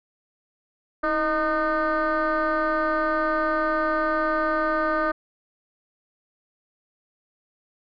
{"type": "tone with frequency modulation", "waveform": "sine", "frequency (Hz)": 922, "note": "A#5", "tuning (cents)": -19, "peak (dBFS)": -19, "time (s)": [1.03, 5.12], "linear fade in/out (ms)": 10, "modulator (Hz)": 301, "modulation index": 2.1, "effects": ["tanh soft clip ceiling -17 dBFS"]}